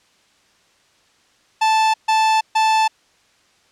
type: tone bursts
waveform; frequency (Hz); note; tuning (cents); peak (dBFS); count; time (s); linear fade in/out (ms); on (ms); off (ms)
45% pulse; 878; A5; -4; -13; 3; 1.61-2.88; 10; 330; 140
effects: white hiss -57 dBFS RMS until 3.71 s + low-pass 6000 Hz 12 dB/octave